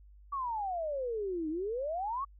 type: exponential two-way sweep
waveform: sine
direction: down then up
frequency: 1153 to 302.7 to 1153 Hz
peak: -32 dBFS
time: 0.32-2.25 s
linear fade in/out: 10 ms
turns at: 1.49 s
effects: added 50 Hz sine -53 dBFS peak until 2.39 s